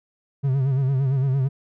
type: tone with vibrato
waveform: triangle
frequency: 134.3 Hz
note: C3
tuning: 46 cents sharp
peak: -16 dBFS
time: 0.43-1.49 s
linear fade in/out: 20 ms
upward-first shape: sine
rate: 8.8 Hz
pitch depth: 79 cents each way
effects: none